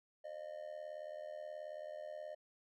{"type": "tone with amplitude modulation", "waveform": "triangle", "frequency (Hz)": 609, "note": "D#5", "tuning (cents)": -37, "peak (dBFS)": -39, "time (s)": [0.24, 2.35], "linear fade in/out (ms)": 10, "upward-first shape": "sine", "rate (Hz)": 78.6, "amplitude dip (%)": 80, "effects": []}